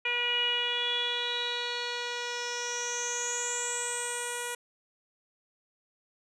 10% pulse tone with low-pass filter sweep, 482.9 Hz, B4, 39 cents flat, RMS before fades -32 dBFS, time 0.05-4.55 s, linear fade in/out 5 ms, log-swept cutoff 2600 to 9800 Hz, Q 9.3, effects none

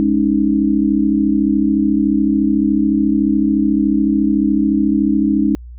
sine chord, Ab suspended fourth, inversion none, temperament equal, 207.7 / 277.2 / 311.1 Hz, Ab3 / Db4 / Eb4, 0 / 0 / 0 cents, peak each -16 dBFS, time 0-5.55 s, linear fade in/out 0 ms, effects added 60 Hz sine -31 dBFS peak until 5.78 s

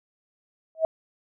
sine tone with exponential growth, 643 Hz, E5, 43 cents flat, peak -14 dBFS, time 0.75-0.85 s, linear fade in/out 1 ms, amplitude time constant 21 ms, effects none

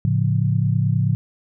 sine chord, A augmented, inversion none, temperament equal with one note detuned, 110 / 139.47 / 174.61 Hz, A2 / C#3 / E#3, 0 / +11 / 0 cents, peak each -19 / -20 / -23 dBFS, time 0.05-1.15 s, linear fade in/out 0 ms, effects none

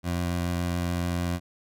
20% pulse tone with vibrato, 87.31 Hz, F2, in tune, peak -21 dBFS, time 0.03-1.4 s, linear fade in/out 50 ms, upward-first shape sine, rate 6.9 Hz, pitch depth 12 cents each way, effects none

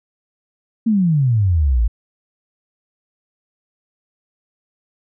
sine exponential sweep, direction down, 233.1 to 51.91 Hz, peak -12 dBFS, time 0.86-1.88 s, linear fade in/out 10 ms, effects none

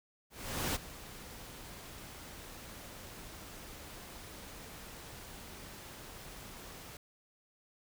pink noise with ADSR envelope, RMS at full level -33 dBFS, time 0.3-6.97 s, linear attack 450 ms, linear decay 22 ms, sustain -16 dB, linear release 3 ms, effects none

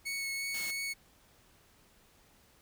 sawtooth tone with vibrato, 2207 Hz, C#7, 8 cents flat, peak -31 dBFS, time 0.05-0.94 s, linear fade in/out 20 ms, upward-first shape sine, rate 2.9 Hz, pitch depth 12 cents each way
white noise, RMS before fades -43 dBFS, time 0.54-0.71 s, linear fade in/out 5 ms
effects pink hiss -64 dBFS RMS until 2.61 s

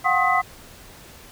sine tone cluster, 718 / 756 / 1073 / 1263 / 2005 Hz, F5 / F#5 / C6 / D#6 / B6, +48 / +37 / +43 / +26 / +26 cents, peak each -23 dBFS, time 0.04-0.42 s, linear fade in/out 20 ms, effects pink hiss -45 dBFS RMS until 1.31 s

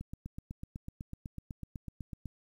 click train, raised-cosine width 5 ms, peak -28 dBFS, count 19, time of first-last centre 0.01-2.257 s, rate 8.01 Hz, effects 10-bit

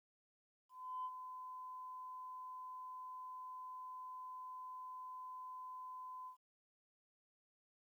sine tone with ADSR envelope, 1017 Hz, C6, 50 cents flat, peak -39 dBFS, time 0.69-6.37 s, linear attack 360 ms, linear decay 50 ms, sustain -8 dB, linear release 100 ms, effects tanh soft clip ceiling -35 dBFS + 13-bit

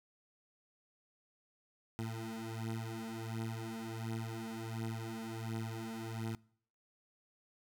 20% pulse beating tone pair, 112 / 113.4 Hz, A2 / A#2, +31 / -47 cents, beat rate 1.4 Hz, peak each -37 / -38 dBFS, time 1.99-6.35 s, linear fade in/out 0 ms, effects noise-tail reverb RT60 0.6 s tail -24 dB re dry

